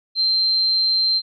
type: tone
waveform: sine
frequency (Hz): 4137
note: C8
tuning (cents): -20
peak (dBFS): -15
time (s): 0.15-1.22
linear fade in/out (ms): 50
effects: MP3 96 kbps